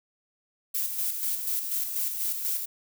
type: noise with tremolo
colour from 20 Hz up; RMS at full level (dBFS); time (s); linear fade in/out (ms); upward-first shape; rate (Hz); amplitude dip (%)
violet; -28; 0.74-2.66; 10; square; 4.1; 45
effects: none